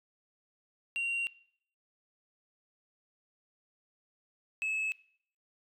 sine tone pair in turn, 2758 / 2594 Hz, F7 / E7, -22 / -28 cents, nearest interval minor second, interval 106 cents, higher first, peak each -28 dBFS, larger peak neither, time 0.96-1.27 / 4.62-4.92 s, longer first, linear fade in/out 0 ms, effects noise-tail reverb RT60 0.6 s tail -21 dB re dry + tanh soft clip ceiling -29 dBFS

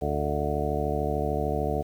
harmonic tone, 73.42 Hz, D2, in tune, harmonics 1 / 2 / 3 / 4 / 5 / 6 / 8 / 9 / 10, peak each -31 / -33 / -36 / -36 / -36 / -31 / -34 / -34 / -33 dBFS, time 0.01-1.83 s, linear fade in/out 20 ms, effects 9-bit

